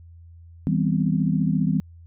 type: chord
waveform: sine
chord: C major seventh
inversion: first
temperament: equal with one note detuned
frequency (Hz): 161.24 / 196 / 246.9 / 261.6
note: E3 / G3 / B3 / C4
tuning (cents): -38 / 0 / 0 / 0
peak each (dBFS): -22 / -23 / -27 / -28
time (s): 0.67-1.8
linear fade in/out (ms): 0
effects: added 84 Hz sine -43 dBFS peak until 2.06 s